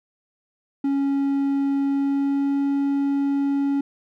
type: tone with pitch glide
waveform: triangle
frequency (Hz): 277.3 to 279.4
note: C#4 to C#4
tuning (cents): +1 to +14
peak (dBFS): -17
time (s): 0.84-3.81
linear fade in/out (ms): 5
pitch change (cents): +13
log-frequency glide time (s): 1.86-2.62
effects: none